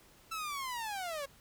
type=linear sweep; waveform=sawtooth; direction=down; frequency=1335 to 540 Hz; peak=-33 dBFS; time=0.31-1.26 s; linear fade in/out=10 ms; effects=pink hiss -61 dBFS RMS until 1.4 s